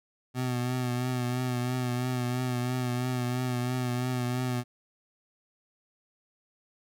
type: tone with vibrato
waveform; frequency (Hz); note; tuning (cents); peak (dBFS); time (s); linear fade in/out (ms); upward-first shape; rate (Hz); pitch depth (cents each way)
25% pulse; 124.9; B2; +20; -24; 0.34-4.64; 50; triangle; 3; 43
effects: none